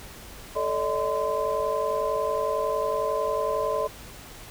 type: tone cluster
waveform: sine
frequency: 438.5 / 575 / 626 / 1027 Hz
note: A4 / D5 / D#5 / C6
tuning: -6 / -37 / +10 / -33 cents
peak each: -29 dBFS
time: 0.55-3.88 s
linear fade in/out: 20 ms
effects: added 50 Hz sine -51 dBFS peak until 4.5 s + pink hiss -44 dBFS RMS until 4.5 s